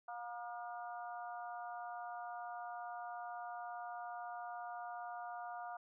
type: harmonic tone with a mistuned harmonic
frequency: 237.7 Hz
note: A#3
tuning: 34 cents sharp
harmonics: 3 / 4 / 5 / 6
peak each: -45 / -51 / -52 / -53 dBFS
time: 0.08-5.77 s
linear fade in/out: 5 ms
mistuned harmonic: 5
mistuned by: +27 cents
effects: none

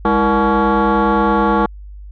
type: tone with frequency modulation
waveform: sine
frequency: 325.6 Hz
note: E4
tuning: 21 cents flat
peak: -9 dBFS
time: 0.05-1.66 s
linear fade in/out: 2 ms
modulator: 266 Hz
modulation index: 3.5
effects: tanh soft clip ceiling -9 dBFS + added 50 Hz sine -31 dBFS peak until 2.11 s

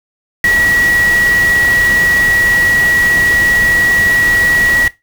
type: tone in noise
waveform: sine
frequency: 1923 Hz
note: B6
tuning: 47 cents flat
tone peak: -8 dBFS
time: 0.44-4.88 s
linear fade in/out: 2 ms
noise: pink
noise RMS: -21 dBFS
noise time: 0.44-4.88 s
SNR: +10 dB
effects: noise-tail reverb RT60 0.2 s tail -18 dB re dry

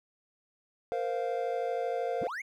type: chord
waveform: triangle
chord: Bb suspended second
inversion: none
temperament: equal with one note detuned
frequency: 466.2 / 519 / 698.5 Hz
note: Bb4 / C5 / F5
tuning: 0 / -14 / 0 cents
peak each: -32 dBFS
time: 0.92-2.27 s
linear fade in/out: 0 ms
type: linear sweep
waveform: triangle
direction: up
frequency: 46.25 to 2283 Hz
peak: -33 dBFS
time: 2.21-2.42 s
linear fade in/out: 10 ms
effects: none

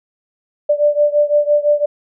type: beating tone pair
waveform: sine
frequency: 587.3 / 593.2 Hz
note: D5 / D5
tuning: 0 / +17 cents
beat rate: 5.9 Hz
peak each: -13 / -15 dBFS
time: 0.69-1.86 s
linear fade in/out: 10 ms
effects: none

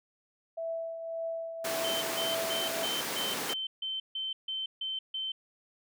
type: tone with tremolo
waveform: sine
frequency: 659.3 Hz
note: E5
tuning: in tune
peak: -31 dBFS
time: 0.57-2.85 s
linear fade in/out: 10 ms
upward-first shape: triangle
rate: 1.8 Hz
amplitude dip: 55%
type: high-pass noise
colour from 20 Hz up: pink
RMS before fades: -35 dBFS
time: 1.64-3.54 s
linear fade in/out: 10 ms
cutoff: 300 Hz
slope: 12 dB/octave
type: tone bursts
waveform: sine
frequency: 3090 Hz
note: G7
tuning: 26 cents flat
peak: -32 dBFS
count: 11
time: 1.84-5.32 s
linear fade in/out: 5 ms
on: 180 ms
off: 150 ms
effects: none

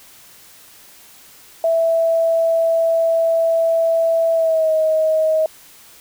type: tone with pitch glide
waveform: sine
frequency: 659 to 631.4 Hz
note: E5 to D#5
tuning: -1 to +25 cents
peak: -13 dBFS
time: 1.64-5.46 s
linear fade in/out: 2 ms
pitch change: -74 cents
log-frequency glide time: 4.33-4.72 s
effects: white hiss -45 dBFS RMS until 6 s

